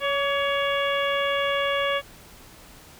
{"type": "harmonic tone with a mistuned harmonic", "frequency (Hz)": 560, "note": "C#5", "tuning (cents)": 18, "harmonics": [1, 2, 3, 4, 5, 6], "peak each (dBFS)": [-25, -28, -30, -31, -32, -33], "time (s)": [0, 2.02], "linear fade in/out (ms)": 50, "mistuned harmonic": 2, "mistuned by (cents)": 29, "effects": ["pink hiss -48 dBFS RMS until 2.99 s"]}